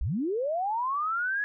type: linear sweep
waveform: sine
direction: up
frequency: 40 to 1700 Hz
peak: -26 dBFS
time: 0.01-1.44 s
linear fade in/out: 0 ms
effects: none